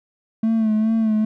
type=tone with vibrato; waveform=triangle; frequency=220 Hz; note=A3; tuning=in tune; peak=-13 dBFS; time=0.43-1.25 s; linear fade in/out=5 ms; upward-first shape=sine; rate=2.4 Hz; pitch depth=43 cents each way; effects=tanh soft clip ceiling -9 dBFS